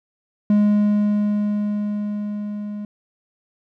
triangle tone with level ramp, 207.7 Hz, G#3, in tune, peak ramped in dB -10 to -25 dBFS, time 0.5-2.85 s, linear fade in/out 2 ms, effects none

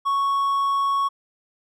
triangle tone, 1109 Hz, C#6, in tune, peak -17 dBFS, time 0.05-1.09 s, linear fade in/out 20 ms, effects none

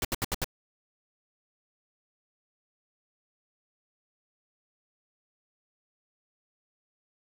pink noise bursts, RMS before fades -29 dBFS, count 5, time 0.02-0.444 s, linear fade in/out 2 ms, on 28 ms, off 71 ms, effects none

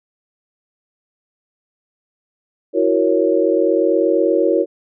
sine chord, F# dominant seventh, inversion third, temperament equal, 329.6 / 370 / 466.2 / 554.4 Hz, E4 / F#4 / A#4 / C#5, 0 / 0 / 0 / 0 cents, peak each -18 dBFS, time 2.73-4.66 s, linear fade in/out 50 ms, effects none

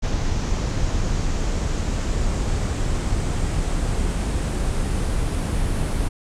brown noise with low-pass filter sweep, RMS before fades -22 dBFS, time 0.02-6.09 s, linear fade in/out 20 ms, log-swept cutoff 6300 to 10000 Hz, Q 2.6, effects none

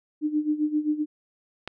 sine tone with tremolo, 302.2 Hz, D4, 50 cents sharp, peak -19 dBFS, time 0.21-1.06 s, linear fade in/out 50 ms, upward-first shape sine, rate 7.6 Hz, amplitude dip 80%
click, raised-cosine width 0.3 ms, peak -17 dBFS, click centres 1.676 s
effects none

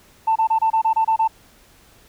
sine tone bursts, 890 Hz, A5, 20 cents sharp, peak -13 dBFS, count 9, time 0.27-1.278 s, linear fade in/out 10 ms, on 88 ms, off 27 ms, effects tanh soft clip ceiling -10 dBFS + pink hiss -52 dBFS RMS until 2.08 s

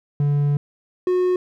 triangle tone pair in turn, 144.4 / 363.9 Hz, D3 / F#4, -29 / -29 cents, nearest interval octave + major third, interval 1600 cents, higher second, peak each -14 dBFS, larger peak neither, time 0.2-0.57 / 1.07-1.36 s, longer first, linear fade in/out 2 ms, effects none

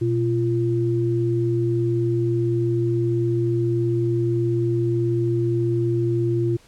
sine tone pair together, 120.9 / 344.3 Hz, B2 / F4, -36 / -25 cents, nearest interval octave + tritone, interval 1811 cents, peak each -21 dBFS, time 0.01-6.57 s, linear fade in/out 10 ms, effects pink hiss -53 dBFS RMS until 6.67 s + low-pass 10000 Hz 12 dB/octave

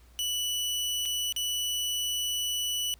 sawtooth tone with dropouts, 2960 Hz, F#7, in tune, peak -25 dBFS, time 0.19-2.94 s, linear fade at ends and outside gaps 0 ms, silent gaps 1.054-1.058 / 1.324-1.363 s, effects added 60 Hz sine -54 dBFS peak until 2.99 s + pink hiss -62 dBFS RMS until 2.99 s

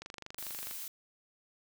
click train, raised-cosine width 0.2 ms, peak -26 dBFS, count 18, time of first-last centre 0.02-0.711 s, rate 24.6 Hz
blue noise, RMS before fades -42 dBFS, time 0.38-0.88 s, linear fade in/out 2 ms
effects none

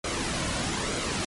pink noise with flanger, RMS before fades -29 dBFS, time 0.04-1.25 s, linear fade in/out 5 ms, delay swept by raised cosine 1.1 to 2.5 ms, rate 1.1 Hz, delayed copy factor -0.55, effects low-pass 10000 Hz 12 dB/octave + MP3 48 kbps

